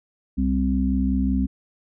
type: harmonic tone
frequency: 65.41 Hz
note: C2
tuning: in tune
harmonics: 1 / 3 / 4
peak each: -23 / -23 / -23 dBFS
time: 0.37-1.47 s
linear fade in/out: 20 ms
effects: none